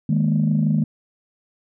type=chord; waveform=sine; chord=D# suspended fourth; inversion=none; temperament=just; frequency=155.56 / 207.4 / 233.3 Hz; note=D#3 / G#3 / A#3; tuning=0 / -2 / +2 cents; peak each=-18 / -20 / -22 dBFS; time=0.09-0.84 s; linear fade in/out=5 ms; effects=tanh soft clip ceiling -9 dBFS